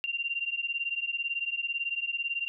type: beating tone pair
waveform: sine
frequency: 2762 / 2780 Hz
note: F7 / F7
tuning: -20 / -9 cents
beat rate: 18 Hz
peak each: -33 / -32 dBFS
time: 0.04-2.48 s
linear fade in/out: 0 ms
effects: none